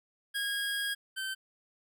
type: tone pair in turn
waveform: 25% pulse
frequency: 1638 / 1546.1 Hz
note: G#6 / G6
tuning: -24 / -24 cents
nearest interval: minor second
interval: 100 cents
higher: first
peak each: -27 / -30 dBFS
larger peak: first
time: 0.34-0.95 / 1.16-1.35 s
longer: first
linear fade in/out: 20 ms
effects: none